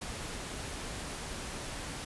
pink noise, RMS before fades -40 dBFS, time 0.01-2.05 s, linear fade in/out 10 ms, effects resampled to 24000 Hz

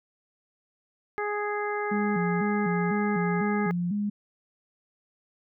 harmonic tone, 415.3 Hz, G#4, in tune, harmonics 1 / 2 / 3 / 4 / 5, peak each -30 / -33 / -35 / -36 / -37 dBFS, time 1.18-3.71 s, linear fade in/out 0 ms
sine tone with vibrato, 190 Hz, F#3, 46 cents sharp, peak -25 dBFS, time 1.91-4.1 s, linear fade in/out 10 ms, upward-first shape square, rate 2 Hz, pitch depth 140 cents each way
effects none

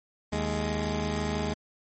15% pulse tone pair together, 78.25 / 208.9 Hz, D#2 / G#3, +10 / +10 cents, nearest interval octave + perfect fourth, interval 1700 cents, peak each -24 dBFS, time 0.32-1.54 s, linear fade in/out 10 ms, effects MP3 32 kbps

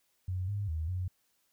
sine tone with pitch steps, 92.1 / 101.7 / 79.3 / 91.5 Hz, F#2 / G#2 / D#2 / F#2, -7 / -36 / +33 / -19 cents, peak -31 dBFS, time 0.28-1.08 s, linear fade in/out 5 ms, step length 200 ms, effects white hiss -74 dBFS RMS until 1.52 s

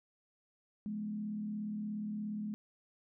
sine tone with frequency modulation, 210.8 Hz, G#3, 26 cents sharp, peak -36 dBFS, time 0.86-2.54 s, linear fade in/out 0 ms, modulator 37 Hz, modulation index 0.44, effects none

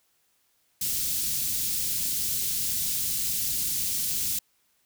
white band-stop noise, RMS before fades -28 dBFS, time 0.81-4.39 s, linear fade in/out 5 ms, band 190 to 4300 Hz, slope 12 dB/octave, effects white hiss -69 dBFS RMS until 4.85 s

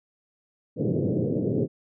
pink band-pass noise, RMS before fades -25 dBFS, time 0.76-1.68 s, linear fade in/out 50 ms, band 110 to 510 Hz, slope 48 dB/octave, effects none

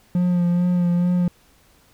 triangle tone with vibrato, 176.4 Hz, F3, 18 cents sharp, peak -14 dBFS, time 0.15-1.28 s, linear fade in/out 2 ms, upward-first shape sine, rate 2.3 Hz, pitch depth 24 cents each way, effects pink hiss -56 dBFS RMS until 1.93 s

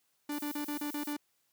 45% pulse tone bursts, 293.7 Hz, D4, in tune, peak -34 dBFS, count 7, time 0.29-1.167 s, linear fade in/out 5 ms, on 97 ms, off 33 ms
violet noise, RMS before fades -45 dBFS, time 0.32-1.13 s, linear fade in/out 0 ms
effects white hiss -75 dBFS RMS until 1.52 s + high-pass 80 Hz 12 dB/octave

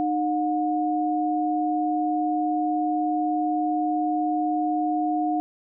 sine tone pair together, 306.1 / 722 Hz, D#4 / F#5, -28 / -43 cents, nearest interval octave + minor third, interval 1485 cents, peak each -24 dBFS, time 0-5.4 s, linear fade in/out 0 ms, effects none

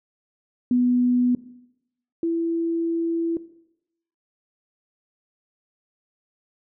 sine tone pair in turn, 246.9 / 333.2 Hz, B3 / E4, 0 / +19 cents, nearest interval perfect fourth, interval 519 cents, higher second, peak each -16 / -20 dBFS, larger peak first, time 0.71-1.35 / 2.23-3.37 s, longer second, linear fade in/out 2 ms, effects noise-tail reverb RT60 0.8 s tail -17 dB re dry

